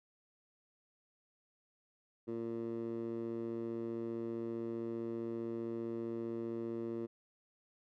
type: tone with band-pass filter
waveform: 15% pulse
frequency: 115.3 Hz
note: A#2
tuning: 19 cents flat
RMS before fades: -40 dBFS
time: 2.27-7.07 s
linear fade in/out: 20 ms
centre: 340 Hz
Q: 2
effects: none